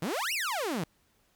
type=exponential two-way sweep; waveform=sawtooth; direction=up then down; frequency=145.3 to 2941 to 145.3 Hz; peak=-26 dBFS; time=0.02-0.84 s; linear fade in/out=5 ms; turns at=0.33 s; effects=pink hiss -69 dBFS RMS until 1.35 s